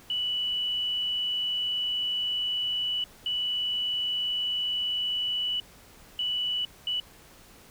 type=tone bursts at uneven times; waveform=sine; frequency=2960 Hz; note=F#7; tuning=in tune; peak=-26 dBFS; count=4; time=0.1-3.04 / 3.26-5.6 / 6.19-6.65 / 6.87-7 s; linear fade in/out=2 ms; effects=pink hiss -53 dBFS RMS until 7.7 s